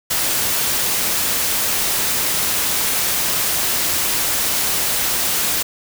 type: noise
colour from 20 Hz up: white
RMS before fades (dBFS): -19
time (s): 0.1-5.63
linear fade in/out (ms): 10
effects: none